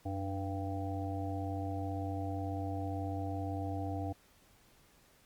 harmonic tone with a mistuned harmonic, 98 Hz, G2, in tune, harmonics 1 / 3 / 5 / 7 / 8, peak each -37 / -40 / -47 / -43 / -45 dBFS, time 0.05-4.13 s, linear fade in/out 10 ms, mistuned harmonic 1, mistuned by -89 cents, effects pink hiss -65 dBFS RMS until 5.25 s + Opus 48 kbps

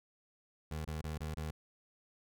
25% pulse tone bursts, 77.78 Hz, D#2, in tune, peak -34 dBFS, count 5, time 0.71-1.51 s, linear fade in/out 5 ms, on 140 ms, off 25 ms, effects none

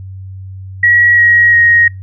sine tone with pitch steps, 1915 / 1896.3 / 1877.8 Hz, A#6 / A#6 / A#6, +46 / +29 / +12 cents, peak -5 dBFS, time 0.83-1.88 s, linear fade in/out 5 ms, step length 350 ms, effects noise-tail reverb RT60 0.2 s tail -25 dB re dry + added 95 Hz sine -25 dBFS peak until 2.02 s

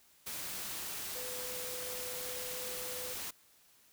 sine tone in noise, 501 Hz, B4, 25 cents sharp, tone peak -45 dBFS, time 1.15-3.14 s, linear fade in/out 10 ms, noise white, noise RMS -41 dBFS, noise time 0.26-3.31 s, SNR -7 dB, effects white hiss -65 dBFS RMS until 3.92 s

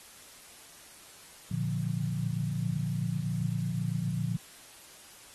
sine chord, Bb major, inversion none, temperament equal, 116.54 / 146.83 / 174.61 Hz, Bb2 / D3 / F3, 0 / 0 / 0 cents, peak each -33 dBFS, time 1.51-4.37 s, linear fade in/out 5 ms, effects white hiss -52 dBFS RMS until 5.34 s + AAC 32 kbps

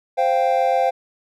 triangle chord, C suspended fourth, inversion none, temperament just, 523.3 / 697.7 / 784.9 Hz, C5 / F5 / G5, 0 / -2 / +2 cents, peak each -18 dBFS, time 0.17-0.91 s, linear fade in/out 20 ms, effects none

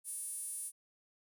sawtooth tone with high-pass filter, 440 Hz, A4, in tune, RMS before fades -42 dBFS, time 0.04-0.72 s, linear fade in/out 50 ms, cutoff 9800 Hz, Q 9.2, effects none

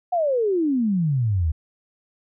sine exponential sweep, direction down, 740 to 73.8 Hz, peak -18 dBFS, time 0.12-1.52 s, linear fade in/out 10 ms, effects none

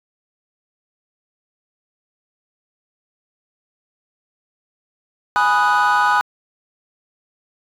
triangle chord, G# minor seventh, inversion none, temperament equal, 830.6 / 987.8 / 1244.5 / 1480 Hz, G#5 / B5 / D#6 / F#6, 0 / 0 / 0 / 0 cents, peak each -16 dBFS, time 5.36-6.21 s, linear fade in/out 0 ms, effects tanh soft clip ceiling -6 dBFS

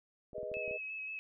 clicks, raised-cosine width 2 ms, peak -37 dBFS, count 7, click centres 0.332 / 0.382 / 0.431 / 0.516 / 0.569 / 0.679 / 0.711 s
sine chord, G# minor, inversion none, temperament equal, 415.3 / 493.9 / 622.3 Hz, G#4 / B4 / D#5, 0 / 0 / 0 cents, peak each -45 / -43 / -40 dBFS, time 0.34-0.78 s, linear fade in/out 20 ms
sine tone with vibrato, 2577 Hz, E7, 40 cents flat, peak -39 dBFS, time 0.54-1.19 s, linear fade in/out 0 ms, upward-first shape square, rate 5.6 Hz, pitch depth 16 cents each way
effects none

